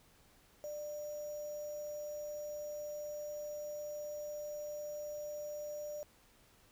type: tone with sample-and-hold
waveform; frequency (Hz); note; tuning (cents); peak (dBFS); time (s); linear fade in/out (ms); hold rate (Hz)
sine; 594; D5; +20; -40; 0.64-6.03; 0; 6300
effects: pink hiss -66 dBFS RMS until 6.71 s

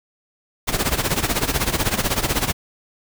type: noise with tremolo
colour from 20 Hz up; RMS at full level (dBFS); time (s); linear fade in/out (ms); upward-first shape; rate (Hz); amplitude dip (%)
pink; -18; 0.67-2.53; 20; sine; 16; 80
effects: none

